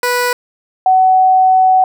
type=tone pair in turn; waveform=15% pulse / sine; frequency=491.3 / 750.3 Hz; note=B4 / F#5; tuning=-9 / +24 cents; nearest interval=perfect fifth; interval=733 cents; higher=second; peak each=-6 dBFS; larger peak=neither; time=0.03-0.33 / 0.86-1.84 s; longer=second; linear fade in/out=2 ms; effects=none